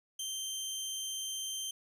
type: tone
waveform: 20% pulse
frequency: 3136 Hz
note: G7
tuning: in tune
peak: -31 dBFS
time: 0.19-1.71 s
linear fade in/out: 5 ms
effects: none